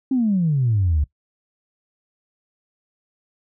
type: exponential sweep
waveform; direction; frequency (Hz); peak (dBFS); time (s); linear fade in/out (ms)
sine; down; 273.3 to 69.5; -15; 0.11-1.04; 5
effects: noise-tail reverb RT60 0.1 s tail -20 dB re dry + tanh soft clip ceiling -11 dBFS